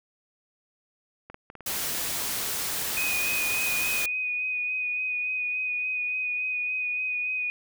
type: clicks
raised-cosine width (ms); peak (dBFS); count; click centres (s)
0.5; -27; 12; 1.3 / 1.344 / 1.501 / 1.553 / 1.607 / 1.72 / 1.95 / 1.981 / 2.159 / 3.042 / 3.507 / 4.046
type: noise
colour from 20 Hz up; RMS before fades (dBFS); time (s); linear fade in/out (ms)
white; -30; 1.66-4.06; 5
type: tone with vibrato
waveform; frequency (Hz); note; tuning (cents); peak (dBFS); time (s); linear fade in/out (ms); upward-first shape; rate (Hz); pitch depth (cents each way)
sine; 2489; D#7; 0; -26; 2.97-7.5; 0; sine; 3.5; 20
effects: none